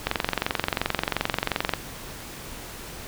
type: click train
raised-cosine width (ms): 0.3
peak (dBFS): -6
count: 39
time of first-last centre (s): 0.07-1.737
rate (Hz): 22.8
effects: pink hiss -39 dBFS RMS until 3.07 s